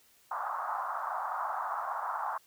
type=band-pass noise; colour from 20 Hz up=white; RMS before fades=-35 dBFS; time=0.31-2.38 s; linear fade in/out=5 ms; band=710 to 1300 Hz; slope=48 dB/octave; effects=white hiss -64 dBFS RMS until 2.46 s